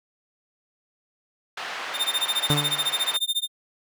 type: band-pass noise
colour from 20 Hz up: pink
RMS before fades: -33 dBFS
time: 1.57-3.17 s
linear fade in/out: 5 ms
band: 890 to 3100 Hz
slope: 12 dB/octave
type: tone with tremolo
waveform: 45% pulse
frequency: 3627 Hz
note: A#7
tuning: 48 cents flat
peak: -20 dBFS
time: 1.93-3.48 s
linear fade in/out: 50 ms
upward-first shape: sine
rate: 14 Hz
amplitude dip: 100%
type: tone with exponential decay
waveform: sawtooth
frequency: 146.83 Hz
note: D3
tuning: in tune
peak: -14 dBFS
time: 2.5-2.96 s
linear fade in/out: 0 ms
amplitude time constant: 100 ms
effects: none